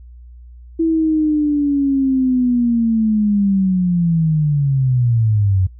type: linear sweep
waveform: sine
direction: down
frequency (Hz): 329.6 to 90.6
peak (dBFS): -12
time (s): 0.79-5.67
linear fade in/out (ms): 10
effects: noise-tail reverb RT60 0.1 s tail -19 dB re dry + added 60 Hz sine -36 dBFS peak until 5.79 s